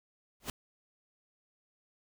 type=noise with exponential growth; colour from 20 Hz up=pink; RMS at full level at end=-32 dBFS; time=0.4-0.5 s; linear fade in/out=2 ms; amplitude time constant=20 ms; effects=none